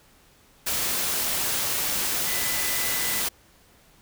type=tone in noise; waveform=sine; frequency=2000 Hz; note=B6; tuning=21 cents sharp; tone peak=-34 dBFS; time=2.26-3.21 s; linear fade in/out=10 ms; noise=white; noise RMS=-26 dBFS; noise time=0.66-3.29 s; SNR=-11 dB; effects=pink hiss -57 dBFS RMS until 4.01 s